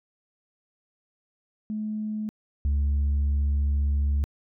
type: tone pair in turn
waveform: sine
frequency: 214.2 / 71.29 Hz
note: A3 / C#2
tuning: -46 / +49 cents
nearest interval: octave + perfect fifth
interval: 1905 cents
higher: first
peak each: -27 / -18 dBFS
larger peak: second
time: 1.7-2.29 / 2.65-4.24 s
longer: second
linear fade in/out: 0 ms
effects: tanh soft clip ceiling -20 dBFS